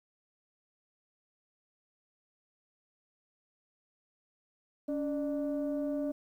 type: tone pair together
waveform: sine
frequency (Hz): 283.4 / 598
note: C#4 / D5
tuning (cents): +38 / +31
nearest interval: octave + minor second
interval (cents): 1293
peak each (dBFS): -31 / -34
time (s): 4.88-6.12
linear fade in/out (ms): 10
effects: tanh soft clip ceiling -26 dBFS + 11-bit